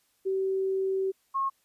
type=tone pair in turn; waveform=sine; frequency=383.4 / 1084.4 Hz; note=G4 / C#6; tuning=-38 / -38 cents; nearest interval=octave + tritone; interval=1800 cents; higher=second; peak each=-25 dBFS; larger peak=neither; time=0.25-1.12 / 1.34-1.5 s; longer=first; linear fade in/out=20 ms; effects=white hiss -70 dBFS RMS until 1.64 s + resampled to 32000 Hz